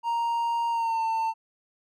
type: tone with pitch glide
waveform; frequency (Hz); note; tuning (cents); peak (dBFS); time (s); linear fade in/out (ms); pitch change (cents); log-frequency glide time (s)
triangle; 933 to 897.6; A#5 to A5; +1 to +34; -22; 0.03-1.34; 50; -67; 0.7-1.01
effects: none